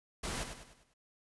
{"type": "noise with echo", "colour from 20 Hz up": "pink", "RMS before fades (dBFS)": -38, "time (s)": [0.23, 0.44], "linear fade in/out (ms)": 10, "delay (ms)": 100, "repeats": 5, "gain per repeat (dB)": -7, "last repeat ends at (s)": 0.94, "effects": ["resampled to 24000 Hz"]}